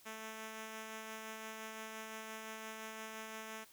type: tone with tremolo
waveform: 5% pulse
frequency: 220 Hz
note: A3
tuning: in tune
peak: -33 dBFS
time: 0.05-3.65 s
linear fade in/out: 20 ms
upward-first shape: sine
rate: 5.8 Hz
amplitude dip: 25%
effects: white hiss -63 dBFS RMS until 3.72 s